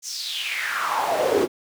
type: noise with high-pass filter sweep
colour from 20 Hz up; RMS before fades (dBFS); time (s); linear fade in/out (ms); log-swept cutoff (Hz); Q
brown; -24; 0.02-1.48; 50; 6500 to 330; 5.2
effects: none